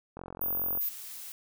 click train, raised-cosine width 1 ms, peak -27 dBFS, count 28, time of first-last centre 0.17-0.774 s, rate 44.7 Hz
sine tone, 14917 Hz, A#9, in tune, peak -28 dBFS, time 0.41-0.89 s, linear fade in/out 5 ms
blue noise, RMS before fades -43 dBFS, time 0.81-1.32 s, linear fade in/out 0 ms
effects none

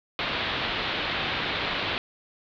white low-pass noise, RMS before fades -29 dBFS, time 0.19-1.98 s, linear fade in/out 0 ms, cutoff 3900 Hz, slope 48 dB/octave, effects none

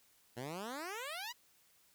10% pulse exponential sweep, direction up, 114.1 to 1014 Hz, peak -33 dBFS, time 0.36-1.33 s, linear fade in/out 20 ms, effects white hiss -69 dBFS RMS until 1.94 s

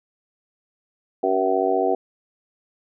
harmonic tone with a mistuned harmonic, 94.9 Hz, F#2, 44 cents sharp, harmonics 3 / 4 / 5 / 6 / 7 / 8, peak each -28 / -23 / -24 / -34 / -24 / -24 dBFS, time 1.23-1.95 s, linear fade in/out 5 ms, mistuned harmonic 3, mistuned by -16 cents, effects none

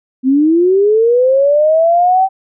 sine linear sweep, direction up, 252.4 to 776 Hz, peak -7 dBFS, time 0.23-2.29 s, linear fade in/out 50 ms, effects none

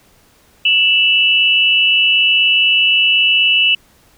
sine tone pair together, 2656 / 2937 Hz, E7 / F#7, +12 / -13 cents, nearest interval major second, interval 175 cents, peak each -12 dBFS, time 0.65-3.75 s, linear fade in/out 5 ms, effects pink hiss -51 dBFS RMS until 4.17 s

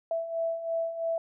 sine beating tone pair, 659.3 / 662.3 Hz, E5 / E5, 0 / +8 cents, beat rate 3 Hz, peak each -35 / -29 dBFS, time 0.11-1.18 s, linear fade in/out 2 ms, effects none

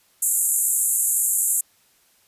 pink band-pass noise, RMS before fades -21 dBFS, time 0.22-1.61 s, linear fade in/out 5 ms, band 7100 to 13000 Hz, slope 96 dB/octave, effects white hiss -60 dBFS RMS until 2.27 s + resampled to 32000 Hz

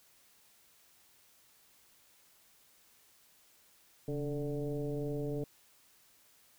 sine tone with frequency modulation, 288.6 Hz, D4, 30 cents flat, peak -33 dBFS, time 4.08-5.44 s, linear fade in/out 2 ms, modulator 150 Hz, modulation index 1.6, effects white hiss -65 dBFS RMS until 6.58 s

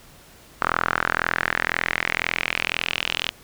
sawtooth tone with band-pass filter sweep, 41.97 Hz, E1, 32 cents sharp, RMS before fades -25 dBFS, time 0.61-3.31 s, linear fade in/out 0 ms, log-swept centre 1300 to 3100 Hz, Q 3.7, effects pink hiss -49 dBFS RMS until 3.43 s

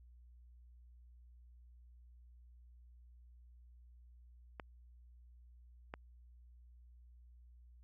clicks, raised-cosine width 0.5 ms, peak -28 dBFS, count 2, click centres 4.598 / 5.939 s, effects added 60 Hz sine -57 dBFS peak until 7.83 s + MP3 96 kbps

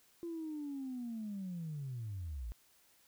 sine linear sweep, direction down, 343.6 to 50.6 Hz, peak -38 dBFS, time 0.23-2.52 s, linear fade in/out 0 ms, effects tanh soft clip ceiling -35 dBFS + white hiss -68 dBFS RMS until 3.07 s

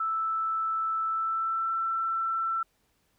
sine tone with pitch glide, 1318.5 to 1338.5 Hz, E6 to E6, 0 to +26 cents, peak -26 dBFS, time 0-2.63 s, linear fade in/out 5 ms, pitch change +26 cents, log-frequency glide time 1.07-1.73 s, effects pink hiss -71 dBFS RMS until 3.18 s

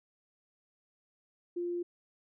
sine tone, 349.2 Hz, F4, in tune, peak -32 dBFS, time 1.56-1.83 s, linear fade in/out 10 ms, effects none

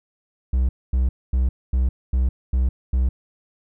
triangle tone bursts, 63.4 Hz, B1, 46 cents sharp, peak -14 dBFS, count 7, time 0.53-3.09 s, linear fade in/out 5 ms, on 160 ms, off 240 ms, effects none

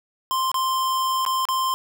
square tone with dropouts, 1046.5 Hz, C6, in tune, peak -21 dBFS, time 0.31-1.74 s, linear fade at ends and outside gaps 0 ms, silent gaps 0.516-0.543 / 1.251-1.263 / 1.453-1.487 s, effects none

